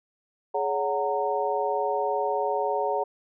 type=tone cluster; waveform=sine; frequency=418.3 / 562 / 741 / 921 Hz; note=G#4 / C#5 / F#5 / A#5; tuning=+12 / +24 / +2 / -21 cents; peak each=-29 dBFS; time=0.54-3.04 s; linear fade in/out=10 ms; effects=none